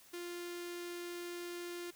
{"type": "tone with notch filter", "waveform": "sawtooth", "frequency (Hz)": 349.2, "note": "F4", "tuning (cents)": 0, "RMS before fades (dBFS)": -44, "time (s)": [0.13, 1.91], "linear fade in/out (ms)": 10, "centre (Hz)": 800, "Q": 0.94, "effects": ["white hiss -61 dBFS RMS until 1.95 s"]}